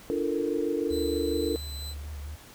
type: chord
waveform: sine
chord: Bb major seventh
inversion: first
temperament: equal with one note detuned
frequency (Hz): 293.7 / 342.8 / 440 / 466.2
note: D4 / F4 / A4 / Bb4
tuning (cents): 0 / -32 / 0 / 0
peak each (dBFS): -31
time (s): 0.1-1.56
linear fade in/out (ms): 0
type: tone with tremolo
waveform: sawtooth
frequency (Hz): 4021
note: B7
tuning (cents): +30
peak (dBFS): -35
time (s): 0.89-1.95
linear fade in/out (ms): 50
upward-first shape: triangle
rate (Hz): 2.2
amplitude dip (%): 25
type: tone with vibrato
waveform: sine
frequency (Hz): 73.42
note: D2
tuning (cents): 0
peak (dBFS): -35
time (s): 0.9-2.36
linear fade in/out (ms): 10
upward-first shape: square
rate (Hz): 4.4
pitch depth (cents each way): 35
effects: pink hiss -50 dBFS RMS until 2.54 s